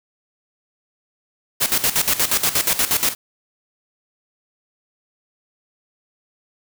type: noise with tremolo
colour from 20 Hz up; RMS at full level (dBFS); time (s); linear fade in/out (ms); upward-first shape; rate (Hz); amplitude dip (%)
white; -17; 1.6-3.15; 20; square; 8.4; 75
effects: none